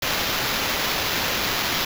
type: noise with sample-and-hold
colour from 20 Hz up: violet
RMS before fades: -24 dBFS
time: 0.02-1.85 s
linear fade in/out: 5 ms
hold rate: 8820 Hz
effects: none